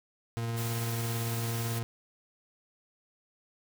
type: tone with tremolo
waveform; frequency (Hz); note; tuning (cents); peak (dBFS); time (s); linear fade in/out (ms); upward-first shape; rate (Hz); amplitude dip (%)
40% pulse; 115.7; A#2; -13; -29; 0.37-1.83; 0; triangle; 18; 25
type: noise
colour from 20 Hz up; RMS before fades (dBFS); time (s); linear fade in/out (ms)
white; -40; 0.56-1.8; 20
effects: none